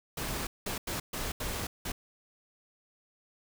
pink noise bursts at uneven times, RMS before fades -35 dBFS, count 6, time 0.17-0.47 / 0.66-0.78 / 0.87-1 / 1.13-1.32 / 1.4-1.67 / 1.85-1.92 s, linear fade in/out 5 ms, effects none

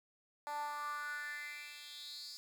10% pulse tone with high-pass filter sweep, 293.7 Hz, D4, in tune, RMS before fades -44 dBFS, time 0.47-2.37 s, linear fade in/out 0 ms, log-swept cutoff 770 to 5100 Hz, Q 5.7, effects none

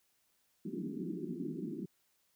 pink band-pass noise, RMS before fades -40 dBFS, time 0.65-1.86 s, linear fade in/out 10 ms, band 160 to 390 Hz, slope 96 dB/octave, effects white hiss -75 dBFS RMS until 2.35 s

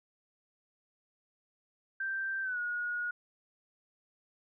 sine tone with pitch glide, 1568 to 1446.2 Hz, G6 to F#6, 0 to -40 cents, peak -32 dBFS, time 2-3.11 s, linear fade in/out 5 ms, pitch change -140 cents, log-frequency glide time 2.42-2.59 s, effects none

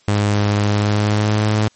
sawtooth tone with pitch glide, 103.2 to 107.02 Hz, G#2 to A2, -10 to -48 cents, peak -10 dBFS, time 0.08-1.68 s, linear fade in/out 0 ms, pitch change +62 cents, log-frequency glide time 0.65-1.55 s, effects white hiss -55 dBFS RMS until 1.75 s + MP3 32 kbps

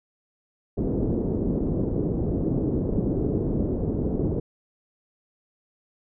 white low-pass noise, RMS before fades -25 dBFS, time 0.77-4.4 s, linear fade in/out 10 ms, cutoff 390 Hz, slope 24 dB/octave, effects none

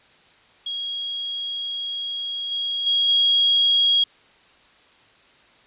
sine tone with level steps, 3289 Hz, G#7, 18 cents flat, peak -25 / -22 / -16 / -14 dBFS, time 0.66-4.04 s, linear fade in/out 5 ms, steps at 2.51 / 2.86 / 3.08 s, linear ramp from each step 10 ms, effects white hiss -54 dBFS RMS until 5.66 s + resampled to 8000 Hz

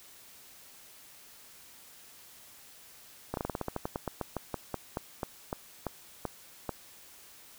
slowing click train, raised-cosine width 1 ms, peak -18 dBFS, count 22, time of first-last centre 3.34-6.693 s, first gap 32 ms, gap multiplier 1.14, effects white hiss -54 dBFS RMS until 7.58 s

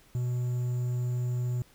triangle tone with quantisation, 123.47 Hz, B2, in tune, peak -25 dBFS, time 0.15-1.62 s, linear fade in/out 0 ms, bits 9, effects pink hiss -60 dBFS RMS until 1.74 s

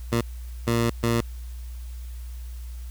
15% pulse tone bursts at uneven times, 116.9 Hz, A#2, 5 cents sharp, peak -14 dBFS, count 3, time 0.12-0.21 / 0.67-0.9 / 1.03-1.21 s, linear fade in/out 5 ms, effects added 60 Hz sine -33 dBFS peak until 2.9 s + white hiss -53 dBFS RMS until 2.9 s

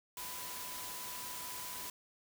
sine tone in noise, 996 Hz, B5, 14 cents sharp, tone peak -50 dBFS, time 0.17-1.9 s, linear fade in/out 2 ms, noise white, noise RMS -44 dBFS, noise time 0.17-1.9 s, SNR -9 dB, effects none

